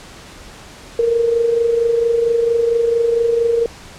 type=tone with amplitude modulation; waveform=sine; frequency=465.7 Hz; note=A#4; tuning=2 cents flat; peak=-10 dBFS; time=0.99-3.66 s; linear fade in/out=2 ms; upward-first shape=sine; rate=24.4 Hz; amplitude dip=55%; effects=pink hiss -38 dBFS RMS until 3.98 s + low-pass 8000 Hz 12 dB/octave